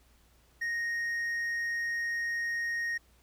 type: tone with hard clipping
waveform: sine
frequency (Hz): 1864.7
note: A#6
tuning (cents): 0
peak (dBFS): -31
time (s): 0.61-2.98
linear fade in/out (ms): 10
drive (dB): 3
effects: added 60 Hz sine -63 dBFS peak until 3.22 s + pink hiss -66 dBFS RMS until 3.22 s